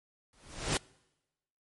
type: noise with exponential growth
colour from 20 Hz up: pink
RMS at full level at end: -26 dBFS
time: 0.33-0.77 s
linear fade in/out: 1 ms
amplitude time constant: 94 ms
effects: noise-tail reverb RT60 1.0 s tail -25 dB re dry + MP3 48 kbps